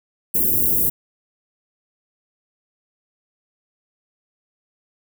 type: band-stop noise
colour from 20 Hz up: white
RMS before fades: -18 dBFS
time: 0.34-0.9 s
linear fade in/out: 10 ms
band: 410 to 12000 Hz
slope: 24 dB/octave
effects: none